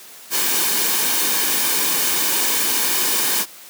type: noise with comb filter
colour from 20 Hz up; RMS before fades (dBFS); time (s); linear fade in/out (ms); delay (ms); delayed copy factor
white; -19; 0.3-3.46; 50; 1.5; -0.5
effects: white hiss -41 dBFS RMS until 3.69 s + high-pass 200 Hz 12 dB/octave